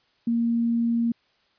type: tone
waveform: sine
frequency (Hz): 233.1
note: A#3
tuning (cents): 0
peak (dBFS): -20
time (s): 0.27-1.12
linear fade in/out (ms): 5
effects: white hiss -65 dBFS RMS until 1.58 s + resampled to 11025 Hz